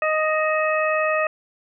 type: harmonic tone with a mistuned harmonic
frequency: 622.3 Hz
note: D#5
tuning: in tune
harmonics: 1 / 2 / 3 / 4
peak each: -21 / -24 / -26 / -27 dBFS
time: 0.02-1.27 s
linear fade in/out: 2 ms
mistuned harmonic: 4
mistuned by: +53 cents
effects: none